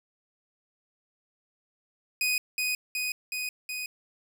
sawtooth tone with echo, 2494 Hz, D#7, 3 cents sharp, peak -21 dBFS, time 2.21-2.38 s, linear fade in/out 2 ms, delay 370 ms, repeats 4, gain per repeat -2 dB, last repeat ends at 3.86 s, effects none

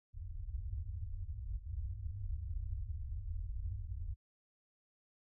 white low-pass noise, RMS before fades -41 dBFS, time 0.13-4.16 s, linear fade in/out 50 ms, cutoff 100 Hz, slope 96 dB/octave, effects none

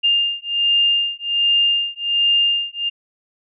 sine beating tone pair, 2807 / 2808.3 Hz, F7 / F7, +8 / +9 cents, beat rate 1.3 Hz, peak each -18 dBFS, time 0.03-2.9 s, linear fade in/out 20 ms, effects none

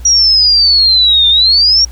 sine exponential two-way sweep, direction down then up, 5750 to 3577 to 5660 Hz, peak -5 dBFS, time 0.05-1.85 s, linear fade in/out 5 ms, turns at 1.29 s, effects added 60 Hz sine -25 dBFS peak until 1.91 s + pink hiss -42 dBFS RMS until 1.91 s

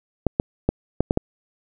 clicks, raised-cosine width 2 ms, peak -4 dBFS, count 6, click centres 0.267 / 0.399 / 0.69 / 1.006 / 1.109 / 1.174 s, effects none

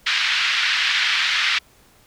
pink band-pass noise, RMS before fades -20 dBFS, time 0.06-1.59 s, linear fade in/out 10 ms, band 1600 to 4200 Hz, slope 24 dB/octave, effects pink hiss -54 dBFS RMS until 2.06 s

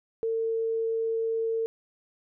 sine tone, 451.6 Hz, A4, 45 cents sharp, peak -25 dBFS, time 0.23-1.66 s, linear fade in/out 0 ms, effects none

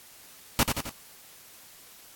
pink noise with echo, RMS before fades -21 dBFS, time 0.59-0.63 s, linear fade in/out 0 ms, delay 88 ms, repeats 3, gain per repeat -5 dB, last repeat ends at 0.894 s, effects white hiss -51 dBFS RMS until 2.15 s + AAC 64 kbps

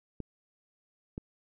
clicks, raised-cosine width 3 ms, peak -24 dBFS, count 2, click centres 0.203 / 1.179 s, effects none

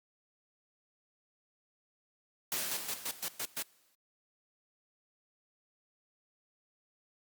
white noise with exponential decay, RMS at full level -33 dBFS, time 2.52-3.95 s, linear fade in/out 1 ms, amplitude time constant 310 ms
white noise bursts, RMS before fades -36 dBFS, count 6, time 2.71-3.626 s, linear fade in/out 5 ms, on 61 ms, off 110 ms
effects high-pass 150 Hz 12 dB/octave + Opus 48 kbps

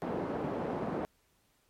pink band-pass noise, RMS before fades -35 dBFS, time 0.02-1.05 s, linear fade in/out 0 ms, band 210 to 730 Hz, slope 12 dB/octave, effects pink hiss -71 dBFS RMS until 1.69 s + MP3 64 kbps

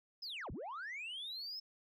sine linear two-way sweep, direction down then up, 5270 to 30.08 to 5270 Hz, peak -40 dBFS, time 0.22-1.6 s, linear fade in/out 10 ms, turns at 0.51 s, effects tanh soft clip ceiling -40 dBFS

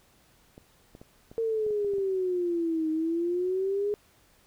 clicks, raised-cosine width 2 ms, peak -33 dBFS, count 9, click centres 0.579 / 0.951 / 1.015 / 1.315 / 1.665 / 1.707 / 1.847 / 1.936 / 1.983 s
sine exponential two-way sweep, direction down then up, 458.5 to 312.6 to 417.4 Hz, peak -25 dBFS, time 1.38-3.94 s, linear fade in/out 0 ms, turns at 2.9 s
effects pink hiss -62 dBFS RMS until 4.46 s

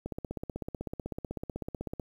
click train, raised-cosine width 2 ms, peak -22 dBFS, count 32, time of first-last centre 0.06-1.998 s, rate 16 Hz, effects 9-bit

